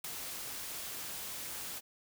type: noise with ADSR envelope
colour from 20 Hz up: white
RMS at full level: -38 dBFS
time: 0.04-1.81 s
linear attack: 4 ms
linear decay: 13 ms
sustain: -4 dB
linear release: 34 ms
effects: none